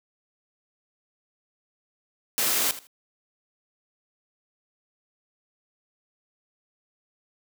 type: noise with echo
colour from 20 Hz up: white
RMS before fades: -24 dBFS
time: 2.38-2.71 s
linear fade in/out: 0 ms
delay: 80 ms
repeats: 2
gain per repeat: -15 dB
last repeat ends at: 2.87 s
effects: high-pass 200 Hz 12 dB/octave

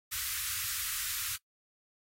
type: band-stop noise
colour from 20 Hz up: white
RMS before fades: -35 dBFS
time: 0.11-1.37 s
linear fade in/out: 20 ms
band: 110 to 1200 Hz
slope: 48 dB/octave
effects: noise-tail reverb RT60 0.1 s tail -20 dB re dry + AAC 48 kbps

